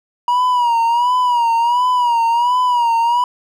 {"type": "tone with vibrato", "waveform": "triangle", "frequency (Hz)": 960, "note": "B5", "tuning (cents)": -49, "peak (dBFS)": -10, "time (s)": [0.28, 3.24], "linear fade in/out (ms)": 2, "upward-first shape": "sine", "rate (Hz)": 1.4, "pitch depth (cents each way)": 77, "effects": []}